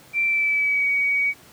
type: tone with pitch glide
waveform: sine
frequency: 2349 to 2257 Hz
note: D7 to C#7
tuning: 0 to +31 cents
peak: -18 dBFS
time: 0.13-1.34 s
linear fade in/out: 50 ms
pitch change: -69 cents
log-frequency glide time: 0.23-0.87 s
effects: pink hiss -49 dBFS RMS until 1.52 s + high-pass 100 Hz 12 dB/octave